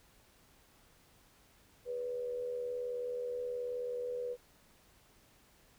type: tone with amplitude modulation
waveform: sine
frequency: 490.9 Hz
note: B4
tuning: 10 cents flat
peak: -33 dBFS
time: 1.85-4.37 s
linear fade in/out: 50 ms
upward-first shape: sine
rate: 78.8 Hz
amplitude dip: 50%
effects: pink hiss -65 dBFS RMS until 5.78 s